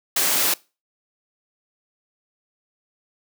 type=noise; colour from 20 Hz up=white; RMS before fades=-20 dBFS; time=0.16-0.54 s; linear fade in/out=5 ms; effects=noise-tail reverb RT60 0.3 s tail -23 dB re dry + high-pass 200 Hz 12 dB/octave